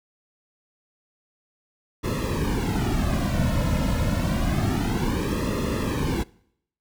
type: noise with flanger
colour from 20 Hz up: brown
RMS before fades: -24 dBFS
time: 2.03-6.24 s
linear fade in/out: 20 ms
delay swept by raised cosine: 1.3 to 2.6 ms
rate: 0.28 Hz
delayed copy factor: -1
effects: noise-tail reverb RT60 0.7 s tail -23 dB re dry